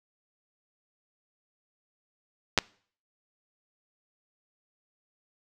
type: clicks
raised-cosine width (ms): 0.2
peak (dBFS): -4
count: 2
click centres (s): 2.577 / 2.587
effects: noise-tail reverb RT60 0.5 s tail -24 dB re dry